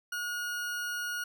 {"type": "tone", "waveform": "40% pulse", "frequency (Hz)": 1440, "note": "F#6", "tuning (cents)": -47, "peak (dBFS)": -32, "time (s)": [0.12, 1.24], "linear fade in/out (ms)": 5, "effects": []}